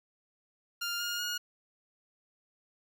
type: tone with pitch steps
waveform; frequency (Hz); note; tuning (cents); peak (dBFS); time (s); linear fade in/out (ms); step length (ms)
15% pulse; 1401 / 1419.7 / 1438.7; F6 / F6 / F#6; +5 / +28 / -49; -26; 0.81-1.38; 10; 190
effects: none